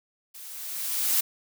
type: noise with level ramp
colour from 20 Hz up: blue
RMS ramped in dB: -44 to -22 dBFS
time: 0.34-1.21 s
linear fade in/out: 10 ms
effects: none